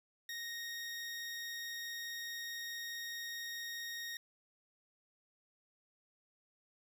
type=tone; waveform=20% pulse; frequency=1864.7 Hz; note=A#6; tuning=in tune; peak=-36 dBFS; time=0.29-4.17 s; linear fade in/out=2 ms; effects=none